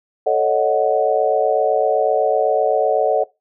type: chord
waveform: sine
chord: D# half-diminished seventh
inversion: second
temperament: equal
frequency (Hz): 440 / 554.4 / 622.3 / 740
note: A4 / C#5 / D#5 / F#5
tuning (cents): 0 / 0 / 0 / 0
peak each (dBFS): -19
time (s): 0.26-3.24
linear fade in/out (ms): 10
effects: noise-tail reverb RT60 0.2 s tail -20 dB re dry